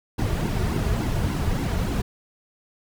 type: noise with flanger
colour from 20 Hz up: brown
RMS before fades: -24 dBFS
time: 0.18-2.02 s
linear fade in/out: 10 ms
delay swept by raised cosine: 1.6 to 3.9 ms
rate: 3.5 Hz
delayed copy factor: -0.8
effects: none